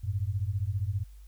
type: beating tone pair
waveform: sine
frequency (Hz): 92.5 / 107.5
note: F#2 / A2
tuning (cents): 0 / -40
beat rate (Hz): 15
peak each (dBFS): -30 / -31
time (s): 0.03-1.04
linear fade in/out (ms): 20
effects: added 50 Hz sine -46 dBFS peak until 1.27 s + white hiss -66 dBFS RMS until 1.27 s